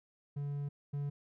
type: tone pair in turn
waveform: triangle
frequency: 143.1 / 143.1 Hz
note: D3 / D3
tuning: -45 / -45 cents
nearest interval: unison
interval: 0 cents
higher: neither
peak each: -33 / -32 dBFS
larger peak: second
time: 0.36-0.69 / 0.93-1.1 s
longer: first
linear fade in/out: 10 ms
effects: none